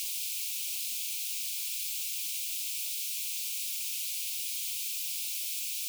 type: high-pass noise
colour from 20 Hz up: white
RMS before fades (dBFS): -35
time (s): 0-5.88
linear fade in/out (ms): 0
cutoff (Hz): 2300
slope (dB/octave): 96
effects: none